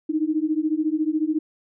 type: beating tone pair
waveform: sine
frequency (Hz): 304 / 318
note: D#4 / D#4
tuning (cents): -40 / +38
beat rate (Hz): 14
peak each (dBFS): -23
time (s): 0.09-1.39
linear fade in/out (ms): 10
effects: none